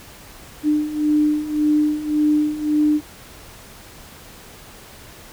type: beating tone pair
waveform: sine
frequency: 299.6 / 301.4 Hz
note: D4 / D4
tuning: +35 / +45 cents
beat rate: 1.8 Hz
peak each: -21 / -17 dBFS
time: 0.63-3.01 s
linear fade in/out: 50 ms
effects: pink hiss -42 dBFS RMS until 5.32 s